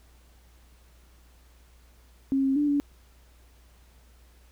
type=tone with pitch steps; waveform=sine; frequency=270.6 / 269 / 293.1 / 286.4 Hz; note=C#4 / C4 / D4 / D4; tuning=-42 / +48 / -3 / -43 cents; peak=-21 dBFS; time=2.32-2.8 s; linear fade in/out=0 ms; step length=120 ms; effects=added 60 Hz sine -54 dBFS peak until 4.51 s + pink hiss -62 dBFS RMS until 4.51 s